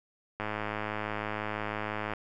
click train, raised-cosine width 0.5 ms, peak -18 dBFS, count 185, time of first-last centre 0.4-2.136 s, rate 106 Hz, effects none

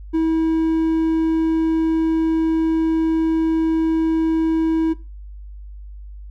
triangle tone, 322.8 Hz, E4, 36 cents flat, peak -13 dBFS, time 0.13-4.94 s, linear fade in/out 20 ms, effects noise-tail reverb RT60 0.3 s tail -19 dB re dry + added 50 Hz sine -33 dBFS peak until 6.3 s

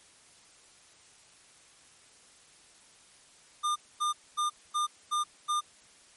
square tone bursts, 1206 Hz, D6, 46 cents sharp, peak -27 dBFS, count 6, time 3.63-5.61 s, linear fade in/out 20 ms, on 130 ms, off 240 ms, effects white hiss -58 dBFS RMS until 6.16 s + MP3 48 kbps

